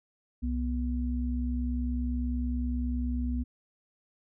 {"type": "tone pair together", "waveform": "sine", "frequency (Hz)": [64.84, 244.5], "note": ["C2", "B3"], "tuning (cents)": [-15, -17], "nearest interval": "octave + major seventh", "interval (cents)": 2298, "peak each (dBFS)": [-29, -32], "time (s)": [0.42, 3.44], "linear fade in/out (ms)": 20, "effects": []}